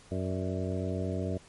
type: harmonic tone with a mistuned harmonic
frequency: 93 Hz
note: F#2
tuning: 9 cents sharp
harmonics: 1 / 2 / 3 / 4 / 5 / 6 / 7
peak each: -33 / -36 / -38 / -39 / -40 / -41 / -41 dBFS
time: 0.11-1.38 s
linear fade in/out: 10 ms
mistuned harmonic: 6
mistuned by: +73 cents
effects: pink hiss -56 dBFS RMS until 1.48 s + MP3 48 kbps